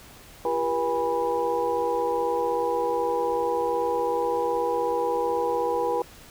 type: tone cluster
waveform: sine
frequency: 343.9 / 400 / 482.6 / 819 / 982 Hz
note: F4 / G4 / B4 / G#5 / B5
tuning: -27 / +35 / -40 / -24 / -10 cents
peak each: -33 / -33 / -25 / -29 / -30 dBFS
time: 0.45-6.02 s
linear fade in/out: 2 ms
effects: pink hiss -48 dBFS RMS until 6.3 s